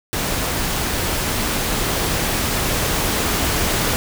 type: noise with level ramp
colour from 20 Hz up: pink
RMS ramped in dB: -22 to -19 dBFS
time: 0.13-3.96 s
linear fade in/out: 0 ms
effects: none